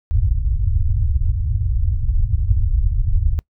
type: low-pass noise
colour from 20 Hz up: pink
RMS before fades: -17 dBFS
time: 0.11-3.39 s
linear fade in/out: 0 ms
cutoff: 110 Hz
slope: 48 dB/octave
effects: noise-tail reverb RT60 0.1 s tail -24 dB re dry